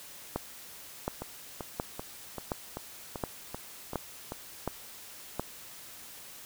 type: two click trains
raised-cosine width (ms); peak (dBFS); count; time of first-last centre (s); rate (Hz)
1; -22 / -16; 9 / 8; 1.22-4.321 / 0.36-5.396; 2.58 / 1.39
effects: white hiss -48 dBFS RMS until 6.45 s